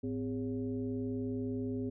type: tone with frequency modulation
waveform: sine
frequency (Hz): 256.5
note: C4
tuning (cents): -34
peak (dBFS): -33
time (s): 0.03-1.9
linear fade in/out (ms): 10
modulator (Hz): 151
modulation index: 1
effects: none